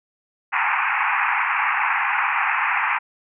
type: band-pass noise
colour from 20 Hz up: pink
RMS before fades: -21 dBFS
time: 0.52-2.99 s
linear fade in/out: 20 ms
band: 800 to 2600 Hz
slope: 96 dB/octave
effects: none